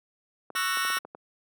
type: clicks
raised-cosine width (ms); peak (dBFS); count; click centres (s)
1; -26; 8; 0.503 / 0.551 / 0.772 / 0.85 / 0.902 / 0.97 / 1.05 / 1.149
type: chord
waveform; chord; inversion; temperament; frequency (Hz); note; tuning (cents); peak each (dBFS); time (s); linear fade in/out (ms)
sawtooth; F# dominant seventh; second; just; 1110 / 1332 / 1480 / 1850; C#6 / E6 / F#6 / A#6; +2 / +18 / 0 / -14; -28 / -28 / -27 / -28; 0.55-0.99; 10
effects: high-pass 300 Hz 12 dB/octave